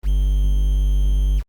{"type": "tone with quantisation", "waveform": "triangle", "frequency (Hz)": 49, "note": "G1", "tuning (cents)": 0, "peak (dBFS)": -12, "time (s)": [0.03, 1.43], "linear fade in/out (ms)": 50, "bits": 7, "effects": ["Opus 32 kbps"]}